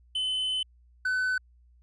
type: tone pair in turn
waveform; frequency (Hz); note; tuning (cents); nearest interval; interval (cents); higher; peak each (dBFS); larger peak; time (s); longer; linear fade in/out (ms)
triangle; 3036 / 1508.8; F#7 / F#6; +44 / +33; octave; 1211; first; -25 / -23; second; 0.15-0.63 / 1.05-1.38; first; 5
effects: added 60 Hz sine -56 dBFS peak until 1.82 s + resampled to 24000 Hz